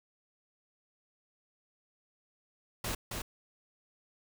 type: noise with echo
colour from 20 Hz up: pink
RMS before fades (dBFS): -35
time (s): 2.84-2.95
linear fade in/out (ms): 5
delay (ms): 270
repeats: 1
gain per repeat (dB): -3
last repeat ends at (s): 3.22
effects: none